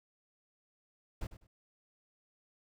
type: noise with echo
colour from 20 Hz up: brown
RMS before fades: -38 dBFS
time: 1.21-1.27 s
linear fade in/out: 5 ms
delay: 100 ms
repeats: 2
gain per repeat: -13 dB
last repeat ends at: 1.47 s
effects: none